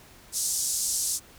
white band-pass noise, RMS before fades -28 dBFS, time 0.32-1.2 s, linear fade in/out 50 ms, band 5400 to 9700 Hz, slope 24 dB/octave, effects pink hiss -52 dBFS RMS until 1.38 s

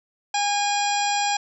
harmonic tone, 817 Hz, G#5, 29 cents flat, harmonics 1 / 2 / 3 / 4 / 5 / 6 / 7 / 9, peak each -22 / -32 / -30 / -32 / -35 / -34 / -32 / -32 dBFS, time 0.34-1.37 s, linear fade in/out 5 ms, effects none

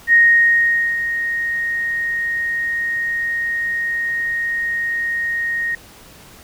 sine tone with ADSR envelope, 1864.7 Hz, A#6, in tune, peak -7 dBFS, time 0.07-5.75 s, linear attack 59 ms, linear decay 840 ms, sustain -11 dB, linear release 3 ms, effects pink hiss -43 dBFS RMS until 6.43 s

